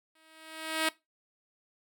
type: tone with exponential growth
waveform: 5% pulse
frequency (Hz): 318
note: D#4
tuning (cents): +38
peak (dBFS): -13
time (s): 0.15-0.89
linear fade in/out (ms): 5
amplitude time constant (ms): 160
effects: noise-tail reverb RT60 0.2 s tail -19 dB re dry